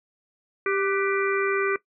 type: harmonic tone with a mistuned harmonic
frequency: 393.9 Hz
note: G4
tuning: 8 cents sharp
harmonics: 1 / 3 / 4 / 5 / 6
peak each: -24 / -29 / -30 / -31 / -32 dBFS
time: 0.66-1.76 s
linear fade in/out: 2 ms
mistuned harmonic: 4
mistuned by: -81 cents
effects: noise-tail reverb RT60 0.1 s tail -18 dB re dry